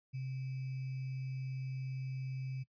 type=tone with sample-and-hold; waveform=sine; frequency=131.3 Hz; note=C3; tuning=6 cents sharp; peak=-37 dBFS; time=0.13-2.64 s; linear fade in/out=20 ms; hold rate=2450 Hz; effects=noise-tail reverb RT60 0.1 s tail -20 dB re dry + resampled to 11025 Hz